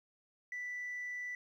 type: tone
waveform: sine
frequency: 1975.5 Hz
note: B6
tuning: in tune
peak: -37 dBFS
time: 0.52-1.35 s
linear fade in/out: 2 ms
effects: tanh soft clip ceiling -36 dBFS + 12-bit